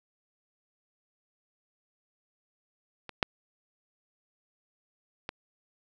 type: clicks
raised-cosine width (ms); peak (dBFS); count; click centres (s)
0.3; -24 / -7 / -18; 3; 3.093 / 3.228 / 5.291
effects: none